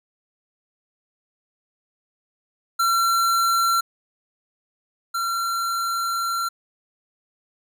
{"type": "tone pair in turn", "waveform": "square", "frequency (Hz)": [1360, 1365.8], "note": ["F6", "F6"], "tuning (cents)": [-46, -39], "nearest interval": "unison", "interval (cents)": 7, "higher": "second", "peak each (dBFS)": [-18, -23], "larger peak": "first", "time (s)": [[2.79, 3.81], [5.14, 6.49]], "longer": "second", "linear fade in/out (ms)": 10, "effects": []}